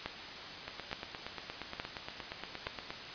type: two click trains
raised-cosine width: 0.3 ms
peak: -23 / -19 dBFS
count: 20 / 4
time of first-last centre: 0.68-2.905 / 0.06-2.669 s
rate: 8.54 / 1.15 Hz
effects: white hiss -44 dBFS RMS until 3.14 s + resampled to 11025 Hz